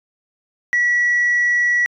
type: tone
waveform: sine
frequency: 1938 Hz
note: B6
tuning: 33 cents flat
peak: -12 dBFS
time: 0.73-1.86 s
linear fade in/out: 0 ms
effects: tanh soft clip ceiling -11 dBFS